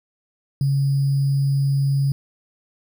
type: tone with sample-and-hold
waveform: sine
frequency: 138.59 Hz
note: C#3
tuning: in tune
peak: -16 dBFS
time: 0.61-2.12 s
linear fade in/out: 2 ms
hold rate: 4900 Hz
effects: none